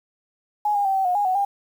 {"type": "tone with pitch steps", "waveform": "sine", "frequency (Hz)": [836, 811, 775, 770, 721, 820, 744, 802], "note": ["G#5", "G#5", "G5", "G5", "F#5", "G#5", "F#5", "G5"], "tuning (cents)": [11, -41, -20, -31, -45, -22, 9, 39], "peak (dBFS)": -18, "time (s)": [0.65, 1.45], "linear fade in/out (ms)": 5, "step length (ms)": 100, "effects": ["8-bit"]}